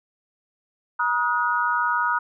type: tone cluster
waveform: sine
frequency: 957 / 1254 / 1452 Hz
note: A#5 / D#6 / F#6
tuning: +45 / +13 / -33 cents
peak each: -24 dBFS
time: 0.99-2.19 s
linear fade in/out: 10 ms
effects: none